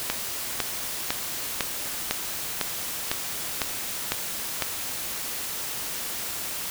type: click train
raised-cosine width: 0.2 ms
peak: -6 dBFS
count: 10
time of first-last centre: 0.1-4.623 s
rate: 1.99 Hz
effects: white hiss -32 dBFS RMS until 6.7 s